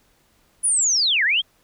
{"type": "linear two-way sweep", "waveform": "sine", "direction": "down then up", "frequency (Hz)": [10080, 1568, 3357], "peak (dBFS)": -16, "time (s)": [0.63, 1.42], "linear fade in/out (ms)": 20, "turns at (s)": 1.24, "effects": ["pink hiss -61 dBFS RMS until 1.63 s"]}